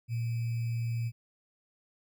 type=tone with sample-and-hold; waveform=sine; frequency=116.54 Hz; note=A#2; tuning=in tune; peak=-29 dBFS; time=0.08-1.12 s; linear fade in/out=50 ms; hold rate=2450 Hz; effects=none